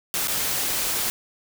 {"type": "noise with dropouts", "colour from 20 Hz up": "white", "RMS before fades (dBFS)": -25, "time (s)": [0.14, 1.1], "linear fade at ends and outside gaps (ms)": 0, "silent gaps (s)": [0.273, 0.282], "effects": []}